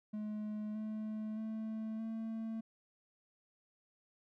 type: tone with pitch steps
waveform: triangle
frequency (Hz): 212.2 / 215.9 / 219.7 / 223.5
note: G#3 / A3 / A3 / A3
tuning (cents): +38 / -33 / -2 / +27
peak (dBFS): -36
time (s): 0.13-2.61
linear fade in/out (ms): 10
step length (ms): 620
effects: none